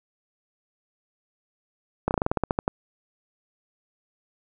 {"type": "slowing click train", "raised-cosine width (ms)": 1, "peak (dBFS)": -8, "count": 12, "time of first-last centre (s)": [2.08, 2.679], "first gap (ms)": 29, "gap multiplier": 1.12, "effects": []}